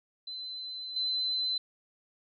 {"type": "tone with level steps", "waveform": "sine", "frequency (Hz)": 4046, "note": "B7", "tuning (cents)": 41, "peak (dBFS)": [-37, -28], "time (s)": [0.27, 1.58], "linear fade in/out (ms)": 5, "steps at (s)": 0.96, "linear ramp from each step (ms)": 5, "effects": []}